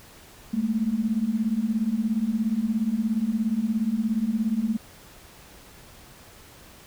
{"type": "beating tone pair", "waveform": "sine", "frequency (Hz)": [209.8, 226.8], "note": ["G#3", "A#3"], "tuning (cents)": [18, -47], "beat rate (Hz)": 17, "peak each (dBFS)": [-26, -24], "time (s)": [0.53, 4.77], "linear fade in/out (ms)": 10, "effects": ["pink hiss -49 dBFS RMS until 6.86 s"]}